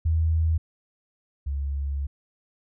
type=tone pair in turn; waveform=sine; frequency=80.6 / 69.94 Hz; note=E2 / C#2; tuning=-38 / +16 cents; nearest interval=major second; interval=246 cents; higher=first; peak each=-19 / -25 dBFS; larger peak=first; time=0.05-0.58 / 1.46-2.07 s; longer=second; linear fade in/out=10 ms; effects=none